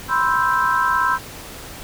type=chord; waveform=sine; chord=C major seventh; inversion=third; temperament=equal; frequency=987.8 / 1046.5 / 1318.5 / 1568 Hz; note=B5 / C6 / E6 / G6; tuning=0 / 0 / 0 / 0 cents; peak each=-21 dBFS; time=0.08-1.19 s; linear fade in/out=50 ms; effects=pink hiss -36 dBFS RMS until 1.83 s